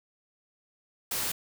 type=noise; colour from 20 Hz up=white; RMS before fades=-31 dBFS; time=1.11-1.32 s; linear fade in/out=5 ms; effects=none